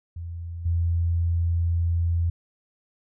sine tone with level steps, 84.8 Hz, E2, 50 cents sharp, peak -31 / -20 dBFS, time 0.16-2.3 s, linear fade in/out 5 ms, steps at 0.65 s, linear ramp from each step 10 ms, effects none

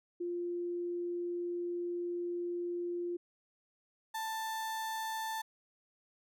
sine / 35% pulse tone pair in turn, 349.2 / 885.8 Hz, F4 / A5, 0 / +11 cents, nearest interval octave + major third, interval 1611 cents, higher second, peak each -34 / -34 dBFS, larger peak neither, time 0.2-3.17 / 4.14-5.42 s, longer first, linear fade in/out 10 ms, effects none

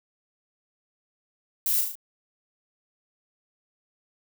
violet noise with echo, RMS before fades -25 dBFS, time 1.66-1.81 s, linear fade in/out 2 ms, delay 36 ms, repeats 4, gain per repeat -4 dB, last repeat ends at 1.954 s, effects none

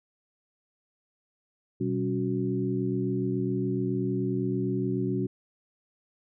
sine tone cluster, 125.1 / 192 / 279.4 / 368.7 Hz, B2 / G3 / C#4 / F#4, +23 / -36 / +14 / -6 cents, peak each -31 dBFS, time 1.8-5.27 s, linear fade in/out 10 ms, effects none

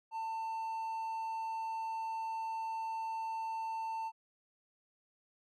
triangle tone, 895 Hz, A5, 29 cents sharp, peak -34 dBFS, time 0.11-4.12 s, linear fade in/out 50 ms, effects none

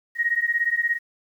sine beating tone pair, 1872 / 1889 Hz, A#6 / A#6, +7 / +22 cents, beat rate 17 Hz, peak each -23 dBFS, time 0.15-0.99 s, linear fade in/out 50 ms, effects 9-bit

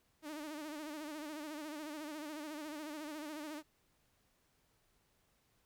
sawtooth tone with vibrato, 302.6 Hz, D#4, 48 cents flat, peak -39 dBFS, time 0.22-3.63 s, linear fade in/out 50 ms, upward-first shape sine, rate 14 Hz, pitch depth 81 cents each way, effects pink hiss -75 dBFS RMS until 5.65 s

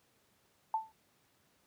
sine tone with exponential decay, 883 Hz, A5, 6 cents sharp, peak -26 dBFS, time 0.74-0.92 s, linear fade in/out 2 ms, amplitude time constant 39 ms, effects pink hiss -71 dBFS RMS until 1.66 s + high-pass 100 Hz 12 dB/octave

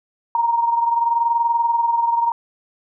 sine tone pair together, 932.3 / 953 Hz, A#5 / A#5, 0 / +38 cents, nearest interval unison, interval 38 cents, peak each -16 / -23 dBFS, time 0.35-2.32 s, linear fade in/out 2 ms, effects none

